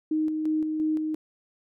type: tone with tremolo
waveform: sine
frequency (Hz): 311.1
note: D#4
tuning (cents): 0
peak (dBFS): -22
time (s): 0.11-1.15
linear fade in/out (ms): 5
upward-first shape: square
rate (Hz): 2.9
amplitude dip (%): 35
effects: none